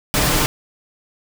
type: noise with comb filter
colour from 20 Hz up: pink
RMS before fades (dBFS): -17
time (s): 0.14-0.46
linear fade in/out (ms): 0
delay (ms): 6.7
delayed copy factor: +0.5
effects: none